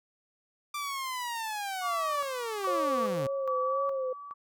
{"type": "linear sweep", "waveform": "sawtooth", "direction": "down", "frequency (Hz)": [1184, 123.47], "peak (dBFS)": -29, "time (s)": [0.74, 3.27], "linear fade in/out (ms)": 5}
{"type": "tone with tremolo", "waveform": "sine", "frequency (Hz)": 1147, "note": "D6", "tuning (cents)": -41, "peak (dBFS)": -29, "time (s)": [1.81, 4.34], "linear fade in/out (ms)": 50, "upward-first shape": "square", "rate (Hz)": 1.2, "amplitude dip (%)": 75}
{"type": "tone with vibrato", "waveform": "sine", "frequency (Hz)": 530, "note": "C5", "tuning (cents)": 22, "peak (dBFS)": -29, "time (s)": [2.67, 4.13], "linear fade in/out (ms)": 5, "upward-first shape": "sine", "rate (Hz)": 1.9, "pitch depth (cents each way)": 63}
{"effects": []}